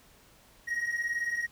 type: beating tone pair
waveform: triangle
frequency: 1874 / 1892 Hz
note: A#6 / A#6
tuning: +9 / +25 cents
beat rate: 18 Hz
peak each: -32 / -28 dBFS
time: 0.67-1.47 s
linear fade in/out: 20 ms
effects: tanh soft clip ceiling -23 dBFS + pink hiss -59 dBFS RMS until 1.51 s